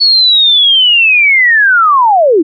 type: linear sweep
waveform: sine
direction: down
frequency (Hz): 4435 to 289.6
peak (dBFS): -4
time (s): 0-2.43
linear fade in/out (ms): 20
effects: none